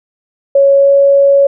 sine tone with pitch glide, 554.4 to 557.6 Hz, C#5 to C#5, 0 to +10 cents, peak -4 dBFS, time 0.55-1.47 s, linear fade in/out 5 ms, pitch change +10 cents, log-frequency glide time 0.76-0.91 s, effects none

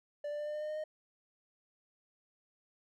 triangle tone with pitch steps, 586 / 590.4 / 594.9 / 599.4 / 603.9 / 608.4 / 613 / 617.6 Hz, D5 / D5 / D5 / D5 / D5 / D#5 / D#5 / D#5, -4 / +9 / +22 / +35 / +48 / -39 / -26 / -13 cents, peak -34 dBFS, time 0.24-0.84 s, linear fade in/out 5 ms, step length 75 ms, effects none

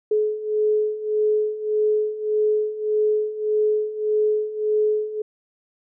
sine beating tone pair, 425.2 / 426.9 Hz, G#4 / G#4, +41 / +48 cents, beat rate 1.7 Hz, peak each -24 / -20 dBFS, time 0.11-5.22 s, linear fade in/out 5 ms, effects none

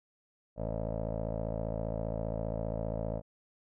15% pulse tone with low-pass filter, 55.1 Hz, A1, 3 cents sharp, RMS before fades -35 dBFS, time 0.56-3.22 s, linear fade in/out 50 ms, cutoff 630 Hz, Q 4.9, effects none

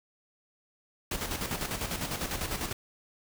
pink noise with tremolo, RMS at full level -32 dBFS, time 1.11-2.73 s, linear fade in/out 5 ms, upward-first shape square, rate 10 Hz, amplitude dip 55%, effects none

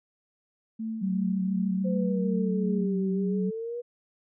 sine tone with tremolo, 222.2 Hz, A3, 17 cents sharp, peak -29 dBFS, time 0.79-2.86 s, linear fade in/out 10 ms, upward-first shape sine, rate 2.7 Hz, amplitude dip 45%
sine tone with vibrato, 188.5 Hz, F#3, 32 cents sharp, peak -25 dBFS, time 1.01-3.51 s, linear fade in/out 20 ms, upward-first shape sine, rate 6.5 Hz, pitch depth 31 cents each way
sine exponential two-way sweep, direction down then up, 520 to 382.7 to 486.3 Hz, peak -31 dBFS, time 1.84-3.82 s, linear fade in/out 20 ms, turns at 3.07 s
effects none

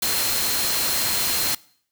sine tone in noise, 4186 Hz, C8, in tune, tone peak -28 dBFS, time 0.02-1.55 s, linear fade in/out 5 ms, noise white, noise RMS -23 dBFS, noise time 0.02-1.55 s, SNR -8 dB, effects noise-tail reverb RT60 0.6 s tail -23 dB re dry

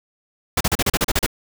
pink noise bursts, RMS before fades -18 dBFS, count 10, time 0.57-1.264 s, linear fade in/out 5 ms, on 37 ms, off 36 ms, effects none

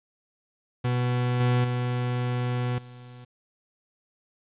40% pulse tone with level steps, 123.47 Hz, B2, in tune, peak -22 / -19 / -24 / -42 dBFS, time 0.84-3.25 s, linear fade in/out 10 ms, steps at 1.4 / 1.64 / 2.78 s, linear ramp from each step 5 ms, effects resampled to 8000 Hz + 10-bit

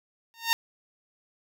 10% pulse tone with exponential growth, 918 Hz, A#5, 27 cents flat, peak -9 dBFS, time 0.34-0.53 s, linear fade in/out 0 ms, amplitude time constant 40 ms, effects none

